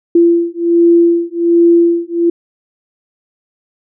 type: beating tone pair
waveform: sine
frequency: 339.9 / 341.2 Hz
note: F4 / F4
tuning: -47 / -40 cents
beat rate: 1.3 Hz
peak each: -10 dBFS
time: 0.15-2.3 s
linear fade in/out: 5 ms
effects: none